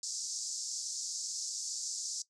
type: band-pass noise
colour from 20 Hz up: white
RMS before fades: -39 dBFS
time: 0.03-2.22 s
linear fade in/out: 2 ms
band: 4800 to 7600 Hz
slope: 48 dB/octave
effects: noise-tail reverb RT60 0.1 s tail -17 dB re dry